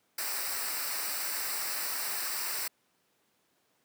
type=noise with comb filter; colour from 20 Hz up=white; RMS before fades=-34 dBFS; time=0.18-2.68 s; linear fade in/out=5 ms; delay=0.3 ms; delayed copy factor=-0.7; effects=pink hiss -72 dBFS RMS until 3.84 s + high-pass 200 Hz 12 dB/octave